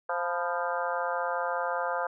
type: harmonic tone with a mistuned harmonic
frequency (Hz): 174.61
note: F3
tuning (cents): 0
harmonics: 3 / 4 / 5 / 6 / 7 / 8 / 9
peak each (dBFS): -33 / -34 / -35 / -36 / -36 / -37 / -38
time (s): 0.09-2.07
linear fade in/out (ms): 5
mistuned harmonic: 6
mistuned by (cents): -84
effects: none